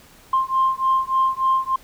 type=beating tone pair; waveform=sine; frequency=1053 / 1056.4 Hz; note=C6 / C6; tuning=+11 / +16 cents; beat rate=3.4 Hz; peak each=-19 dBFS; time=0.33-1.76 s; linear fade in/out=5 ms; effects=tanh soft clip ceiling -10 dBFS + pink hiss -49 dBFS RMS until 1.83 s